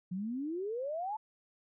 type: exponential sweep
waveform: sine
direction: up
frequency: 174.6 to 894 Hz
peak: -34 dBFS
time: 0.11-1.17 s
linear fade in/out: 10 ms
effects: none